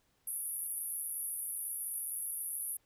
pink band-pass noise, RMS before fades -39 dBFS, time 0.27-2.77 s, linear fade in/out 5 ms, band 10000 to 12000 Hz, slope 96 dB/octave, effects pink hiss -74 dBFS RMS until 2.85 s

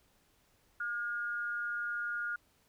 sine tone with amplitude modulation, 1428 Hz, F6, 38 cents sharp, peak -31 dBFS, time 0.8-2.36 s, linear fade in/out 5 ms, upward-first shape sine, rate 212 Hz, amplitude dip 55%, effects pink hiss -70 dBFS RMS until 2.68 s

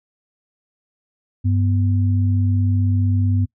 sine tone pair together, 97.67 / 246.9 Hz, G2 / B3, -6 / 0 cents, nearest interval octave + major third, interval 1606 cents, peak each -15 / -24 dBFS, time 1.44-3.46 s, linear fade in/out 20 ms, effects noise-tail reverb RT60 0.1 s tail -23 dB re dry

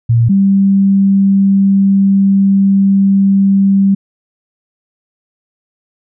sine tone pair in turn, 116.54 / 196 Hz, A#2 / G3, 0 / 0 cents, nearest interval major sixth, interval 900 cents, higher second, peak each -6 dBFS, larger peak neither, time 0.09-0.29 / 0.29-3.95 s, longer second, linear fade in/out 10 ms, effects none

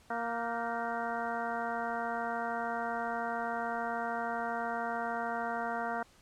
harmonic tone with a mistuned harmonic, 233.1 Hz, A#3, in tune, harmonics 1 / 2 / 3 / 4 / 5 / 6 / 7 / 8, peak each -42 / -42 / -36 / -40 / -43 / -41 / -43 / -47 dBFS, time 0.1-6.03 s, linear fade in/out 5 ms, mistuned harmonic 7, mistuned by -92 cents, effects pink hiss -62 dBFS RMS until 6.21 s + low-pass 10000 Hz 12 dB/octave

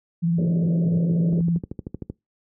sine tone with vibrato, 168.9 Hz, E3, 42 cents sharp, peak -18 dBFS, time 0.22-1.59 s, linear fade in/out 20 ms, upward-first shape square, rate 18 Hz, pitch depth 31 cents each way
pink band-pass noise, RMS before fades -31 dBFS, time 0.38-1.4 s, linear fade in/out 5 ms, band 100 to 610 Hz, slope 96 dB/octave
click train, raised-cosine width 3 ms, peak -17 dBFS, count 11, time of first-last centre 1.33-2.099 s, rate 13 Hz
effects noise-tail reverb RT60 0.2 s tail -25 dB re dry + high-pass 60 Hz 12 dB/octave

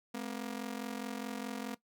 sawtooth ring-modulated tone, 236.8 Hz, A#3, 27 cents sharp, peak -31 dBFS, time 0.14-1.75 s, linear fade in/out 5 ms, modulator 22.4 Hz, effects noise-tail reverb RT60 0.1 s tail -17 dB re dry

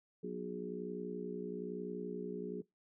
harmonic tone with a mistuned harmonic, 61.1 Hz, B1, 18 cents flat, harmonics 3 / 4 / 5 / 6 / 7, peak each -44 / -47 / -50 / -46 / -43 dBFS, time 0.23-2.62 s, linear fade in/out 10 ms, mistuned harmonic 7, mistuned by -41 cents, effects noise-tail reverb RT60 0.2 s tail -23 dB re dry

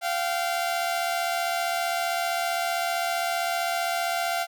sawtooth tone pair together, 692.6 / 768 Hz, F5 / G5, -15 / -36 cents, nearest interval major second, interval 179 cents, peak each -22 / -27 dBFS, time 0.01-4.47 s, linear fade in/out 50 ms, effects none

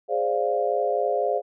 sine chord, D half-diminished seventh, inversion second, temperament equal, 415.3 / 523.3 / 587.3 / 698.5 Hz, Ab4 / C5 / D5 / F5, 0 / 0 / 0 / 0 cents, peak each -27 / -26 / -27 / -26 dBFS, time 0.08-1.42 s, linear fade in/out 50 ms, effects none

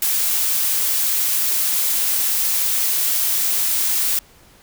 blue noise, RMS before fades -19 dBFS, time 0.02-4.19 s, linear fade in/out 2 ms, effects pink hiss -50 dBFS RMS until 4.62 s

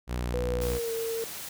sawtooth tone with vibrato, 60.9 Hz, B1, 24 cents flat, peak -25 dBFS, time 0.07-0.8 s, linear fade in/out 50 ms, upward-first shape sine, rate 3.3 Hz, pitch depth 10 cents each way
sine tone with pitch glide, 493.9 to 455.5 Hz, B4 to A#4, 0 to -40 cents, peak -29 dBFS, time 0.34-1.24 s, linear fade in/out 0 ms, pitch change -140 cents, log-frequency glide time 0.61-0.91 s
white noise, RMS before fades -39 dBFS, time 0.61-1.49 s, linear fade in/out 5 ms
effects none

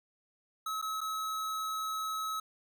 square tone with dropouts, 1287 Hz, E6, 42 cents flat, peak -34 dBFS, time 0.66-2.4 s, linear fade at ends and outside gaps 5 ms, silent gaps 0.816-0.824 / 1.007-1.013 s, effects none

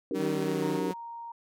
sine chord, Eb dominant seventh, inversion third, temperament just, 280 / 311.1 / 388.9 / 466.7 Hz, Db4 / Eb4 / G4 / Bb4, +18 / 0 / -14 / +2 cents, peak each -34 dBFS, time 0.11-0.91 s, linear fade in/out 2 ms
sawtooth tone with pitch glide, 191.1 to 182.47 Hz, G3 to F#3, -44 to -24 cents, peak -30 dBFS, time 0.14-0.94 s, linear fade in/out 20 ms, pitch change -80 cents, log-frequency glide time 0.37-0.69 s
sawtooth tone with vibrato, 154.6 Hz, D#3, 11 cents flat, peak -31 dBFS, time 0.17-0.81 s, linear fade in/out 50 ms, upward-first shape triangle, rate 3.5 Hz, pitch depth 24 cents each way
sine tone, 932.3 Hz, A#5, in tune, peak -38 dBFS, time 0.62-1.32 s, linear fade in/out 5 ms
effects none

